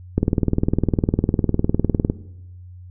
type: click train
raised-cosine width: 3 ms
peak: -4 dBFS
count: 39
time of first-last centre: 0.18-2.099 s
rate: 19.8 Hz
effects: noise-tail reverb RT60 0.9 s tail -18 dB re dry + added 90 Hz sine -37 dBFS peak until 2.9 s